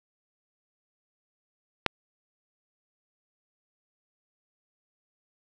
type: click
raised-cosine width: 0.3 ms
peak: -5 dBFS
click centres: 1.863 s
effects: none